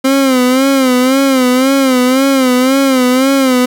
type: tone with vibrato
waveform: 30% pulse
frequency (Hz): 261.6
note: C4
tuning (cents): 0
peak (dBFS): -5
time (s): 0.04-3.66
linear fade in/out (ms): 10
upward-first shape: sine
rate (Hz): 1.9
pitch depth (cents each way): 84
effects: none